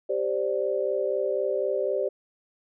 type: chord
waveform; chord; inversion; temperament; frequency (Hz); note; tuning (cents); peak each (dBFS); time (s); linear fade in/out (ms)
sine; G suspended fourth; none; equal; 392 / 523.3 / 587.3; G4 / C5 / D5; 0 / 0 / 0; -28; 0.09-2.09; 10
effects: none